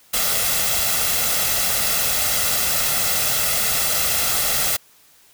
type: noise with comb filter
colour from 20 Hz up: white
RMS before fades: -20 dBFS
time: 0.13-4.77 s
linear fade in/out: 10 ms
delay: 1.5 ms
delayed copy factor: +0.6
effects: white hiss -53 dBFS RMS until 5.33 s